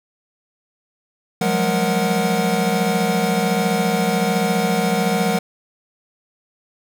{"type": "tone cluster", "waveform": "square", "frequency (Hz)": [175.3, 189.5, 210.8, 468.9, 738], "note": ["F3", "F#3", "G#3", "A#4", "F#5"], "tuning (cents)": [7, 42, 26, 10, -5], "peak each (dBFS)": -24, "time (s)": [1.41, 5.39], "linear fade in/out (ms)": 5, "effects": []}